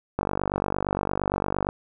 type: click train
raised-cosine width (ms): 1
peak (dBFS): -10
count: 74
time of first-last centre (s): 0.19-1.689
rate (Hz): 48.7
effects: none